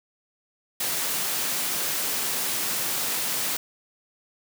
white high-pass noise, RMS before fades -27 dBFS, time 0.8-3.57 s, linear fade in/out 5 ms, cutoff 120 Hz, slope 24 dB/octave, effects none

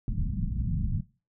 pink low-pass noise, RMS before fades -29 dBFS, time 0.08-1.01 s, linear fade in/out 2 ms, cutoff 220 Hz, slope 48 dB/octave, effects noise-tail reverb RT60 0.3 s tail -17 dB re dry

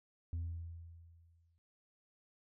sine tone with exponential decay, 83.9 Hz, E2, 31 cents sharp, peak -33 dBFS, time 0.33-1.58 s, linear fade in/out 0 ms, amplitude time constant 270 ms, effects noise-tail reverb RT60 0.2 s tail -22 dB re dry + tanh soft clip ceiling -35 dBFS

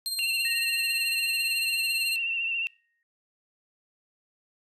sawtooth tone with tremolo, 4186 Hz, C8, in tune, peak -24 dBFS, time 0.06-2.16 s, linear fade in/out 0 ms, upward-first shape sine, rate 18 Hz, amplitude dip 50%
sine tone with vibrato, 2728 Hz, F7, 41 cents flat, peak -26 dBFS, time 0.19-2.67 s, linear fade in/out 0 ms, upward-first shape sine, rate 14 Hz, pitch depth 41 cents each way
sine tone with exponential decay, 1864.7 Hz, A#6, in tune, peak -34 dBFS, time 0.45-3.03 s, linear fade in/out 1 ms, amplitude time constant 560 ms
effects noise-tail reverb RT60 0.4 s tail -24 dB re dry + resampled to 32000 Hz

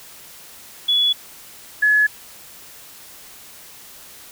sine tone pair in turn, 3402 / 1701 Hz, G#7 / G#6, +41 / +41 cents, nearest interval octave, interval 1200 cents, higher first, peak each -14 / -12 dBFS, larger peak second, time 0.88-1.13 / 1.82-2.07 s, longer neither, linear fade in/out 10 ms, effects white hiss -42 dBFS RMS until 4.31 s

